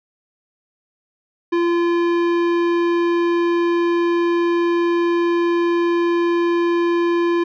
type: tone with tanh clipping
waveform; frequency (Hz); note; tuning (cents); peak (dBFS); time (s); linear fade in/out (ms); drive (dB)
sine; 343.1; F4; -31; -17; 1.52-7.44; 10; 16
effects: none